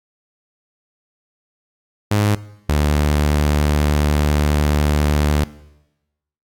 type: tone pair in turn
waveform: sawtooth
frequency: 103.83 / 74.16 Hz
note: G#2 / D2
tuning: 0 / +17 cents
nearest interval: tritone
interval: 583 cents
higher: first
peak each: -10 dBFS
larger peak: neither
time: 2.11-2.35 / 2.69-5.44 s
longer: second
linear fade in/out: 5 ms
effects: noise-tail reverb RT60 1.0 s tail -20 dB re dry + AAC 64 kbps